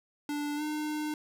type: tone with pitch glide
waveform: square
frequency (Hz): 293 to 303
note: D4 to D#4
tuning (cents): -4 to -46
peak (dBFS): -32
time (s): 0.29-1.14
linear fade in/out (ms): 2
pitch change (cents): +58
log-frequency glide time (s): 0.56-0.62
effects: none